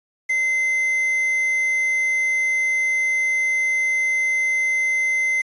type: tone with quantisation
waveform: triangle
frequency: 2065 Hz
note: C7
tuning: 23 cents flat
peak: -16 dBFS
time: 0.29-5.42 s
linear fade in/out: 10 ms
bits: 7
effects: resampled to 24000 Hz